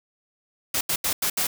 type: noise bursts at uneven times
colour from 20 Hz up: white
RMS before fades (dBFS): -24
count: 5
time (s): 0.74-0.81 / 0.89-0.96 / 1.04-1.13 / 1.22-1.3 / 1.37-1.47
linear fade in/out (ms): 5
effects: none